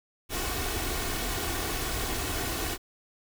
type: noise with comb filter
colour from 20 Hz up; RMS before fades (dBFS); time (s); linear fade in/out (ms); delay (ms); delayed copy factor
pink; -31; 0.29-2.78; 50; 2.7; +0.55
effects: none